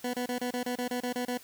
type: tone bursts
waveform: 20% pulse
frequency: 246.9 Hz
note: B3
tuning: in tune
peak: -25 dBFS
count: 11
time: 0.04-1.376 s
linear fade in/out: 5 ms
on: 96 ms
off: 28 ms
effects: white hiss -53 dBFS RMS until 1.43 s